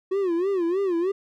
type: tone with vibrato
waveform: triangle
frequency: 365.2 Hz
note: F#4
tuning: 23 cents flat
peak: -19 dBFS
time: 0.11-1.12 s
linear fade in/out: 10 ms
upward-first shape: sine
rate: 3.2 Hz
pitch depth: 160 cents each way
effects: none